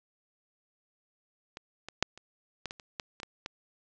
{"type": "clicks", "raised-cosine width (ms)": 0.2, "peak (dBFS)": [-24, -23, -6, -30, -18, -22, -30, -17, -25, -21, -19], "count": 11, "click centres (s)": [1.571, 1.886, 2.026, 2.176, 2.657, 2.709, 2.798, 2.998, 3.201, 3.232, 3.461], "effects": ["resampled to 16000 Hz", "8-bit"]}